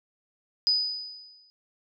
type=tone with exponential decay; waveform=sine; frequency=4978 Hz; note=D#8; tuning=in tune; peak=-18 dBFS; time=0.67-1.5 s; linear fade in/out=0 ms; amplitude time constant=180 ms; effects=none